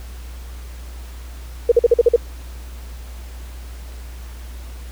sine tone bursts, 474.2 Hz, A#4, 30 cents sharp, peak -7 dBFS, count 7, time 1.69-2.162 s, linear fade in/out 5 ms, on 28 ms, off 46 ms, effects added 60 Hz sine -31 dBFS peak until 4.91 s + pink hiss -44 dBFS RMS until 4.91 s

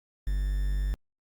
triangle tone with quantisation, 48.77 Hz, G1, 8 cents flat, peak -23 dBFS, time 0.27-0.94 s, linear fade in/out 0 ms, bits 8, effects Opus 48 kbps

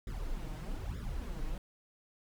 brown noise with flanger, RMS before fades -38 dBFS, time 0.07-1.58 s, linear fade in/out 2 ms, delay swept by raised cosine 0.56 to 6.56 ms, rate 1.1 Hz, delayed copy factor +1, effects none

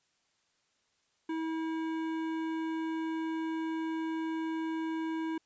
sine tone with hard clipping, 322.2 Hz, E4, 39 cents flat, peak -34 dBFS, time 1.29-5.38 s, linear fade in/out 5 ms, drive 14 dB, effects white hiss -74 dBFS RMS until 5.45 s + resampled to 16000 Hz

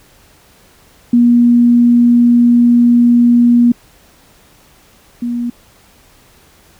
sine tone pair in turn, 239.4 / 239.4 Hz, A#3 / A#3, +46 / +46 cents, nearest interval unison, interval 0 cents, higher neither, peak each -5 / -15 dBFS, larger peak first, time 1.13-3.72 / 5.22-5.5 s, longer first, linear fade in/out 5 ms, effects pink hiss -47 dBFS RMS until 6.79 s

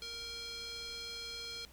square tone with band-pass filter, 466.2 Hz, A#4, in tune, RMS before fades -44 dBFS, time 0.02-1.65 s, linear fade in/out 0 ms, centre 4200 Hz, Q 3.1, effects added 60 Hz sine -59 dBFS peak until 1.72 s + pink hiss -60 dBFS RMS until 1.72 s

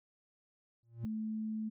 triangle tone with exponential growth, 116.54 Hz, A#2, in tune, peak -32 dBFS, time 0.83-1.05 s, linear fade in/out 0 ms, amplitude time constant 47 ms
sine tone, 217.9 Hz, A3, 17 cents flat, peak -35 dBFS, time 1.03-1.7 s, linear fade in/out 20 ms
effects none

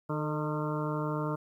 harmonic tone with a mistuned harmonic, 152.1 Hz, D#3, 39 cents flat, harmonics 1 / 2 / 3 / 4 / 6 / 7 / 8 / 9, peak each -33 / -36 / -38 / -39 / -41 / -41 / -42 / -43 dBFS, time 0.09-1.36 s, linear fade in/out 10 ms, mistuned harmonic 3, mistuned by -36 cents, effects 11-bit

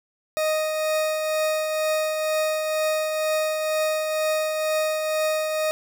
40% pulse tone with tremolo, 622.3 Hz, D#5, in tune, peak -19 dBFS, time 0.37-5.71 s, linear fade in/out 0 ms, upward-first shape triangle, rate 2.1 Hz, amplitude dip 40%, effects none

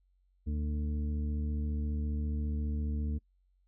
harmonic tone, 74.7 Hz, D2, 30 cents sharp, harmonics 1 / 2 / 3 / 4 / 6, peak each -31 / -46 / -39 / -47 / -52 dBFS, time 0.46-3.19 s, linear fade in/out 20 ms, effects noise-tail reverb RT60 0.1 s tail -26 dB re dry + added 46 Hz sine -67 dBFS peak until 3.67 s

